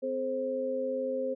sine tone cluster, 257 / 429 / 527 Hz, C4 / A4 / C5, -31 / -44 / +12 cents, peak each -37 / -38 / -30 dBFS, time 0.02-1.35 s, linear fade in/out 20 ms, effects none

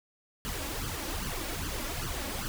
pink noise with flanger, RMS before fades -35 dBFS, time 0.45-2.48 s, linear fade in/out 0 ms, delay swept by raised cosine 0.64 to 3.64 ms, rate 2.5 Hz, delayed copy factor +0.75, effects none

